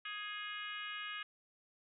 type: harmonic tone with a mistuned harmonic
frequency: 415.3 Hz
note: G#4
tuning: in tune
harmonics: 3 / 4 / 5 / 6 / 7 / 8 / 9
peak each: -48 / -46 / -49 / -49 / -47 / -54 / -61 dBFS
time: 0.05-1.23 s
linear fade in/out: 5 ms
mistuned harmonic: 5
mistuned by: +42 cents
effects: none